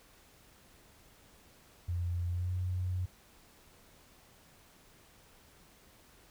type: tone with pitch glide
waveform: sine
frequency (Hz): 87.31 to 91.12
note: F2 to F#2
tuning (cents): 0 to -26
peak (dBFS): -31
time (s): 1.88-3.06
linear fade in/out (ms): 10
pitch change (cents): +74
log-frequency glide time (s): 2.29-2.55
effects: pink hiss -61 dBFS RMS until 6.3 s